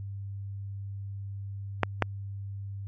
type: clicks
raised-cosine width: 0.5 ms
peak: -7 dBFS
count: 2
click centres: 1.833 / 2.023 s
effects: added 99 Hz sine -35 dBFS peak until 2.87 s + AAC 32 kbps